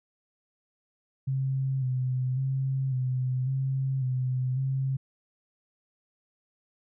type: tone with vibrato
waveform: sine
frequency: 130.8 Hz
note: C3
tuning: in tune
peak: -25 dBFS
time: 1.27-4.97 s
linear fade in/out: 10 ms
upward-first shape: square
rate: 0.91 Hz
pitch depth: 38 cents each way
effects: none